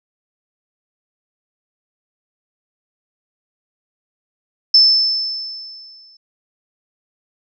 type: tone with exponential decay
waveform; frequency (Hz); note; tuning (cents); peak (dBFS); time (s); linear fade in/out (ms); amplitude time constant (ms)
sine; 5274; E8; 0; -5; 4.74-6.17; 5; 310
effects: none